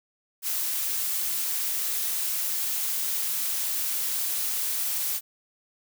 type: noise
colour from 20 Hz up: blue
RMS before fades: -28 dBFS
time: 0.42-5.21 s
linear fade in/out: 50 ms
effects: none